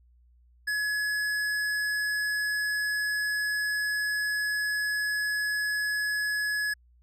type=tone with hard clipping; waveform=sine; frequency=1693 Hz; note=G#6; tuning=33 cents sharp; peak=-28 dBFS; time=0.67-6.74 s; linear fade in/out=10 ms; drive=13 dB; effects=added 60 Hz sine -57 dBFS peak until 7.02 s